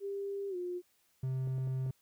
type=tone with pitch glide; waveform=sine; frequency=398 to 356.6 Hz; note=G4 to F4; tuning=+26 to +36 cents; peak=-35 dBFS; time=0-0.82 s; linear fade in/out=50 ms; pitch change=-190 cents; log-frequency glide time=0.49-0.56 s
type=tone; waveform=triangle; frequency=130.81 Hz; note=C3; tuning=in tune; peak=-30 dBFS; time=1.23-1.91 s; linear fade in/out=5 ms
type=clicks; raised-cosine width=2 ms; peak=-37 dBFS; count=4; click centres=1.474 / 1.582 / 1.674 / 1.863 s
effects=white hiss -72 dBFS RMS until 2.01 s